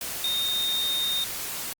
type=tone in noise; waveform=sine; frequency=3679 Hz; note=A#7; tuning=24 cents flat; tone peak=-24 dBFS; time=0.24-1.24 s; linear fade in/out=2 ms; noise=white; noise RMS=-33 dBFS; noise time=0.01-1.73 s; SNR=+6 dB; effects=Opus 48 kbps